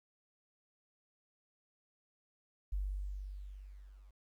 sine tone with level ramp, 48.58 Hz, G1, 15 cents flat, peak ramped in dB -32 to -55 dBFS, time 2.72-4.11 s, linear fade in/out 10 ms, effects 12-bit

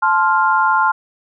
sine chord, F major, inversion first, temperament just, 873.1 / 1047.7 / 1396.9 Hz, A5 / C6 / F6, -14 / +2 / 0 cents, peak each -16 dBFS, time 0.02-0.92 s, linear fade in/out 10 ms, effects none

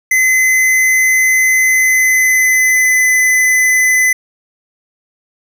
square tone with pitch glide, 2040 to 2018 Hz, C7 to B6, -44 to +37 cents, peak -9 dBFS, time 0.11-4.13 s, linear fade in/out 5 ms, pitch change -19 cents, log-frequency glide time 1.66-3.07 s, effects none

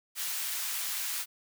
white high-pass noise, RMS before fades -34 dBFS, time 0.15-1.26 s, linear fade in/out 50 ms, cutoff 1200 Hz, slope 12 dB/octave, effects none

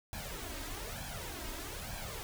pink noise with flanger, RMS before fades -42 dBFS, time 0.13-2.23 s, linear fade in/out 0 ms, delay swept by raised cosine 1.2 to 3.2 ms, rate 1.1 Hz, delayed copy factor +0.7, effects none

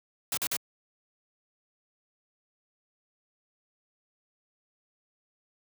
white noise bursts, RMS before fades -30 dBFS, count 3, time 0.32-0.567 s, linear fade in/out 2 ms, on 53 ms, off 44 ms, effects high-pass 80 Hz 12 dB/octave

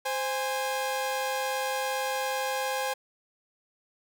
sawtooth tone pair together, 522 / 821.7 Hz, C5 / G#5, -4 / -19 cents, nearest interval minor sixth, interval 785 cents, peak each -27 dBFS, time 0.05-2.94 s, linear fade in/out 10 ms, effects none

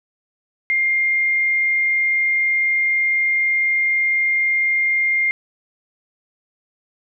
sine tone, 2114 Hz, C7, 17 cents sharp, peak -15 dBFS, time 0.7-5.31 s, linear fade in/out 0 ms, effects none

